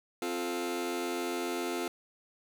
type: chord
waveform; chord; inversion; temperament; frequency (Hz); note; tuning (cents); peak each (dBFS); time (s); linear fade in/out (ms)
sawtooth; F major; second; just; 261.9 / 349.2 / 436.5; C4 / F4 / A4; +2 / 0 / -14; -34 / -30 / -35; 0.22-1.88; 2
effects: none